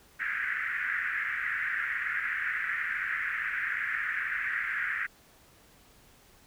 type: band-pass noise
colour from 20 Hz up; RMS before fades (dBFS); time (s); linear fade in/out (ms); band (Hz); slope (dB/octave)
white; -32; 0.19-5.07; 20; 1500 to 2000; 48
effects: pink hiss -59 dBFS RMS until 6.46 s